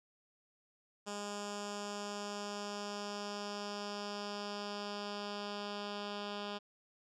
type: tone with low-pass filter sweep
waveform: 10% pulse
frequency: 204.8 Hz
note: G#3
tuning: 24 cents flat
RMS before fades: -42 dBFS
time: 1.06-6.59 s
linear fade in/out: 20 ms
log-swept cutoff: 7100 to 4100 Hz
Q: 2.6
effects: none